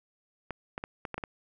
clicks, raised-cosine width 0.5 ms, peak -20 dBFS, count 7, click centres 0.507 / 0.779 / 0.839 / 1.052 / 1.143 / 1.18 / 1.238 s, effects none

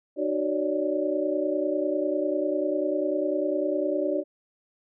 sine tone cluster, 302.9 / 373.2 / 563 / 593 Hz, D#4 / F#4 / C#5 / D5, -46 / +15 / +27 / +17 cents, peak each -29 dBFS, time 0.16-4.24 s, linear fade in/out 50 ms, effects none

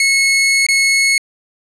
sawtooth tone with dropouts, 2186 Hz, C#7, 25 cents flat, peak -7 dBFS, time 0-1.18 s, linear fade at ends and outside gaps 2 ms, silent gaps 0.666-0.686 s, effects resampled to 24000 Hz + 7-bit

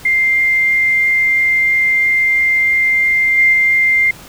sine tone with level steps, 2099 Hz, C7, 5 cents sharp, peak -10 / -7 / -9 dBFS, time 0.05-4.11 s, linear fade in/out 5 ms, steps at 3.37 / 3.52 s, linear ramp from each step 20 ms, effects pink hiss -37 dBFS RMS until 4.28 s

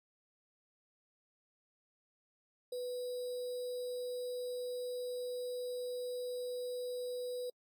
sine tone with sample-and-hold, 495.8 Hz, B4, 7 cents sharp, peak -37 dBFS, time 2.72-7.5 s, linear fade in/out 5 ms, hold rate 4410 Hz, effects AAC 64 kbps

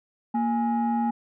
sine tone pair together, 232.9 / 830 Hz, A#3 / G#5, -1 / -1 cents, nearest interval octave + minor seventh, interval 2200 cents, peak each -22 / -24 dBFS, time 0.34-1.11 s, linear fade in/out 10 ms, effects tanh soft clip ceiling -18 dBFS

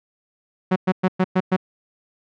sawtooth tone bursts, 185.6 Hz, F#3, 6 cents sharp, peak -11 dBFS, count 6, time 0.71-1.566 s, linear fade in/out 10 ms, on 51 ms, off 110 ms, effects low-pass 2000 Hz 12 dB/octave

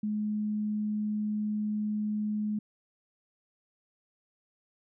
sine tone, 211.3 Hz, G#3, 30 cents sharp, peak -28 dBFS, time 0.03-2.59 s, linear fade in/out 5 ms, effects none

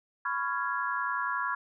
sine chord, C# dominant seventh, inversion third, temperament just, 997.9 / 1108.7 / 1385.9 / 1663.1 Hz, B5 / C#6 / E#6 / G#6, +18 / 0 / -14 / +2 cents, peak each -34 dBFS, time 0.25-1.55 s, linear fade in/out 5 ms, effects none

